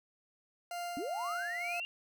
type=tone with tremolo; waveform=40% pulse; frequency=698.5 Hz; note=F5; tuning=in tune; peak=-36 dBFS; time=0.71-1.8 s; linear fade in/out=2 ms; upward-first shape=sine; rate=2.1 Hz; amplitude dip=40%
type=linear sweep; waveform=sine; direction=up; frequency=248.6 to 2830 Hz; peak=-36 dBFS; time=0.97-1.85 s; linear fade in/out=0 ms
effects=none